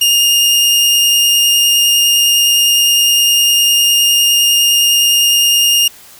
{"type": "tone with vibrato", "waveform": "sawtooth", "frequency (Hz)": 2829, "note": "F7", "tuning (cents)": 22, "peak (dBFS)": -5, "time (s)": [0.01, 5.88], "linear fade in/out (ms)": 5, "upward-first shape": "sine", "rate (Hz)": 9.8, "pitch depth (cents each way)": 8, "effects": ["white hiss -39 dBFS RMS until 6.19 s"]}